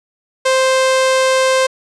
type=tone; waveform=sawtooth; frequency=523.3 Hz; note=C5; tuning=in tune; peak=-7 dBFS; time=0.45-1.67 s; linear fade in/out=10 ms; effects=resampled to 22050 Hz + 8-bit